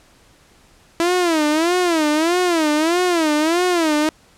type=tone with vibrato; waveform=sawtooth; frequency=329.6 Hz; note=E4; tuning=in tune; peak=-11 dBFS; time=1-4.09 s; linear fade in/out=0 ms; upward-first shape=sine; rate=1.6 Hz; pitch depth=170 cents each way; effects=pink hiss -52 dBFS RMS until 4.37 s + low-pass 10000 Hz 12 dB/octave